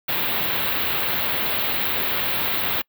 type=band-stop noise; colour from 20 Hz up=white; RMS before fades=-23 dBFS; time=0.08-2.82 s; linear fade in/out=10 ms; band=4000 to 14000 Hz; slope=48 dB/octave; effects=noise-tail reverb RT60 0.1 s tail -26 dB re dry + high-pass 60 Hz 12 dB/octave